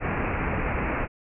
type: low-pass noise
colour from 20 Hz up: pink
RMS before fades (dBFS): -27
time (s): 0-1.08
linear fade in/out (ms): 50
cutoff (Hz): 2600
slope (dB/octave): 96
effects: none